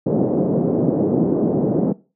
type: band-pass noise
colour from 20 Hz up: pink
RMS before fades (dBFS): -18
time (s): 0.06-1.93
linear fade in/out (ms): 10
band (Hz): 160 to 520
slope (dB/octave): 24
effects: noise-tail reverb RT60 0.3 s tail -19 dB re dry